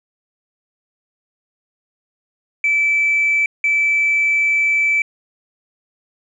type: tone pair in turn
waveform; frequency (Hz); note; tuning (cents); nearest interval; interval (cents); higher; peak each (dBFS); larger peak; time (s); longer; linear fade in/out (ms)
sine; 2316 / 2316; D7 / D7; -25 / -25; unison; 0; neither; -12; neither; 2.64-3.46 / 3.64-5.02; second; 2
effects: tanh soft clip ceiling -9 dBFS